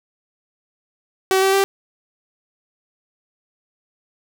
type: tone with pitch steps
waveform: sawtooth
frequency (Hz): 380.5 / 386 / 391.6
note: F#4 / G4 / G4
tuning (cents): +48 / -27 / -2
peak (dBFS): -10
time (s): 1.31-1.64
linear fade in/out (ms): 0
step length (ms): 110
effects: none